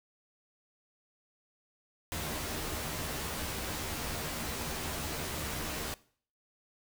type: noise with comb filter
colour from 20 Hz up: pink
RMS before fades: -37 dBFS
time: 2.12-5.94 s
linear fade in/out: 0 ms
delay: 13 ms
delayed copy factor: +0.6
effects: noise-tail reverb RT60 0.5 s tail -20 dB re dry